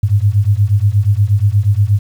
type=beating tone pair; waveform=sine; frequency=98 / 106.4 Hz; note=G2 / G#2; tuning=0 / +42 cents; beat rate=8.4 Hz; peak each=-12 dBFS; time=0.03-1.99 s; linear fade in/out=5 ms; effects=7-bit